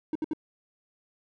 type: tone bursts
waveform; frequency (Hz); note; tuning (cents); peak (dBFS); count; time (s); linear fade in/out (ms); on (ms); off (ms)
triangle; 311.1; D#4; 0; -24; 3; 0.13-0.334; 2; 24; 66
effects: none